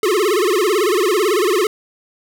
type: tone with vibrato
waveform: square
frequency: 392.8 Hz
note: G4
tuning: 4 cents sharp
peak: -14 dBFS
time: 0.03-1.67 s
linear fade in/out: 2 ms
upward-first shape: sine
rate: 18 Hz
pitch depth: 210 cents each way
effects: none